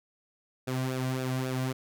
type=tone with flanger; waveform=sawtooth; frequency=129.4 Hz; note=C3; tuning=19 cents flat; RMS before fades=-31 dBFS; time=0.67-1.73 s; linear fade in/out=10 ms; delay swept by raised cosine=0.96 to 2.36 ms; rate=3.7 Hz; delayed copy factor=-0.65; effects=none